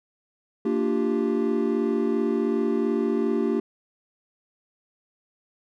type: chord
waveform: triangle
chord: G minor seventh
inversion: first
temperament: equal with one note detuned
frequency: 229.2 / 293.7 / 349.2 / 392 Hz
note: Bb3 / D4 / F4 / G4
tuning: -29 / 0 / 0 / 0 cents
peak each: -24 / -26 / -26 / -24 dBFS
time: 0.65-3.6 s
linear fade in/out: 5 ms
effects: none